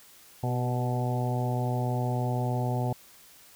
harmonic tone with a mistuned harmonic, 123.47 Hz, B2, in tune, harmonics 1 / 2 / 3 / 4 / 5 / 6 / 7, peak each -27 / -35 / -38 / -39 / -38 / -36 / -38 dBFS, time 0.43-2.93 s, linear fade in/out 5 ms, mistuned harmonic 3, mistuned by +29 cents, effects white hiss -54 dBFS RMS until 3.55 s

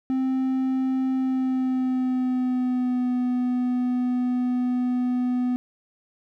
triangle tone with pitch glide, 261.6 to 248.8 Hz, C4 to B3, 0 to +13 cents, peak -19 dBFS, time 0.1-5.56 s, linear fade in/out 0 ms, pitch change -87 cents, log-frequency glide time 1.15-3.12 s, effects none

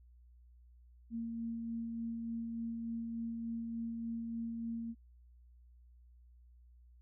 sine tone with tremolo, 230 Hz, A#3, 23 cents flat, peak -36 dBFS, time 1.1-4.95 s, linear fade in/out 50 ms, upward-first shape sine, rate 3.4 Hz, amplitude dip 25%, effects added 60 Hz sine -58 dBFS peak until 7.01 s

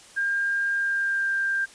sine tone with pitch glide, 1605 to 1587.5 Hz, G6 to G6, +40 to +21 cents, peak -22 dBFS, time 0.16-1.66 s, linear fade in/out 20 ms, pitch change -19 cents, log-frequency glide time 0.72-1.31 s, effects white hiss -49 dBFS RMS until 1.74 s + resampled to 22050 Hz

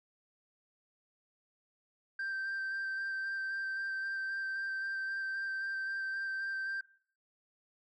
sine tone with vibrato, 1568 Hz, G6, in tune, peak -32 dBFS, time 2.19-6.81 s, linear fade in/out 5 ms, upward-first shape square, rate 3.8 Hz, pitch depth 11 cents each way, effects noise-tail reverb RT60 0.5 s tail -19 dB re dry + tanh soft clip ceiling -33 dBFS

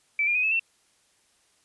sine tone with pitch steps, 2319 / 2408 / 2500 / 2595 / 2695 Hz, D7 / D7 / D#7 / E7 / E7, -22 / +43 / +8 / -28 / +38 cents, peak -21 dBFS, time 0.19-0.595 s, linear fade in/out 2 ms, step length 81 ms, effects white hiss -65 dBFS RMS until 1.64 s + resampled to 24000 Hz

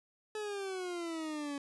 40% pulse exponential sweep, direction down, 431.6 to 280 Hz, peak -36 dBFS, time 0.35-1.58 s, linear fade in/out 2 ms, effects resampled to 24000 Hz

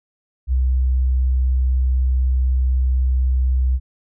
sine tone, 64 Hz, C2, 38 cents flat, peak -14 dBFS, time 0.47-3.8 s, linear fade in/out 50 ms, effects none

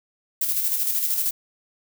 violet noise with tremolo, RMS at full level -22 dBFS, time 0.41-1.31 s, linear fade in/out 5 ms, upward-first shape square, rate 13 Hz, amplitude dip 40%, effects none

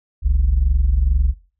sine tone pair together, 45.62 / 67.9 Hz, F#1 / C#2, -24 / -35 cents, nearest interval perfect fifth, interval 689 cents, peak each -14 dBFS, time 0.22-1.34 s, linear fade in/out 50 ms, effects noise-tail reverb RT60 0.4 s tail -21 dB re dry + tanh soft clip ceiling -9 dBFS

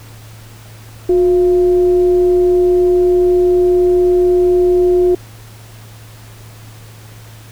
sine tone with frequency modulation, 360 Hz, F#4, 47 cents flat, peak -8 dBFS, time 1.09-5.15 s, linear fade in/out 5 ms, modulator 326 Hz, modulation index 0.24, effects added 110 Hz sine -35 dBFS peak until 7.51 s + pink hiss -41 dBFS RMS until 7.51 s

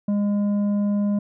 sine tone with tanh clipping, 204.4 Hz, G#3, 27 cents flat, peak -20 dBFS, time 0.08-1.19 s, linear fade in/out 5 ms, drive 7 dB, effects none

